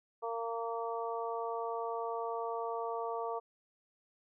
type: harmonic tone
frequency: 230 Hz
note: A#3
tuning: 23 cents flat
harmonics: 2 / 3 / 4 / 5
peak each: -38 / -40 / -41 / -42 dBFS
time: 0.22-3.4 s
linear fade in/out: 20 ms
effects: none